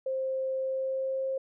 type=tone with pitch glide; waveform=sine; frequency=527 to 531.9 Hz; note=C5 to C5; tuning=+12 to +28 cents; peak=-28 dBFS; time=0.06-1.38 s; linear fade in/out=5 ms; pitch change=+16 cents; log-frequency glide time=0.56-1.26 s; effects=none